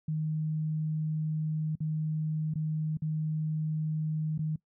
sine tone with dropouts, 155.56 Hz, D#3, in tune, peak -28 dBFS, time 0.08-4.56 s, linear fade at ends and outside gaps 5 ms, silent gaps 1.755-1.804 / 2.539-2.555 / 2.972-3.02 / 4.379-4.39 s, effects noise-tail reverb RT60 0.1 s tail -21 dB re dry

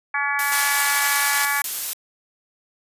harmonic tone, 284.2 Hz, C#4, 43 cents sharp, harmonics 3 / 4 / 5 / 6 / 7 / 8, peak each -28 / -28 / -30 / -24 / -30 / -28 dBFS, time 0.14-1.62 s, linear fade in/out 5 ms
blue noise bursts, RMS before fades -25 dBFS, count 5, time 0.39-1.932 s, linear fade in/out 0 ms, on 290 ms, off 23 ms
white band-pass noise, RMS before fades -25 dBFS, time 0.52-1.45 s, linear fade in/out 0 ms, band 730 to 13000 Hz, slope 24 dB/octave
effects resampled to 32000 Hz

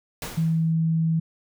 pink noise with exponential decay, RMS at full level -30 dBFS, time 0.22-0.73 s, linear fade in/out 2 ms, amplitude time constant 110 ms
sine tone, 162.4 Hz, E3, 26 cents flat, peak -19 dBFS, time 0.37-1.2 s, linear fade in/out 10 ms
effects none

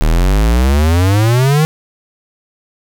square exponential sweep, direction up, 37.03 to 159.5 Hz, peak -9 dBFS, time 0.01-1.65 s, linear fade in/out 0 ms, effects none

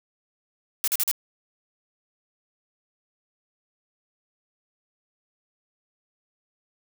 blue noise bursts, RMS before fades -23 dBFS, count 4, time 0.84-1.114 s, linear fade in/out 0 ms, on 37 ms, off 42 ms, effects none

